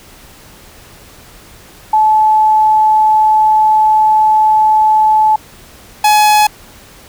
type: tone pair in turn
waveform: sine / 45% pulse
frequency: 864 / 845.2 Hz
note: A5 / G#5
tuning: -32 / +30 cents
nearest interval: unison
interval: 38 cents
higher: first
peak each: -6 dBFS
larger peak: neither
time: 1.93-5.36 / 6.04-6.47 s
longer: first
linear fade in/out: 5 ms
effects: pink hiss -39 dBFS RMS until 7.08 s